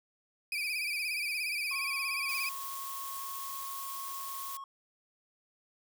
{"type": "tone with vibrato", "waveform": "35% pulse", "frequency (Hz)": 2412, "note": "D7", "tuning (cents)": 46, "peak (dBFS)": -30, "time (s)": [0.52, 2.49], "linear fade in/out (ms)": 2, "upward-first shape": "sine", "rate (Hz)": 17, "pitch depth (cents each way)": 85}
{"type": "tone", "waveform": "triangle", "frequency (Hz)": 1093, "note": "C#6", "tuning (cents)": -25, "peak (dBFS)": -39, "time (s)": [1.71, 4.64], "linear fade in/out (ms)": 2}
{"type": "noise", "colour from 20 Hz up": "blue", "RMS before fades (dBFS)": -42, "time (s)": [2.29, 4.57], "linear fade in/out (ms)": 2}
{"effects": []}